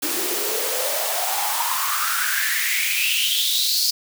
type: noise with high-pass filter sweep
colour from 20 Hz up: white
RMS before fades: -22 dBFS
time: 0.02-3.91 s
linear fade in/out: 10 ms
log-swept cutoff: 300 to 4800 Hz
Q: 7.1
effects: none